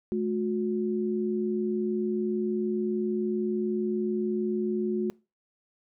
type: tone pair together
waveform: sine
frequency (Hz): 215.2 / 362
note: A3 / F#4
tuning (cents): -38 / -38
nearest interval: major sixth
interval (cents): 900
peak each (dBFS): -28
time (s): 0.12-5.1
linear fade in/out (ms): 0
effects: noise-tail reverb RT60 0.3 s tail -24 dB re dry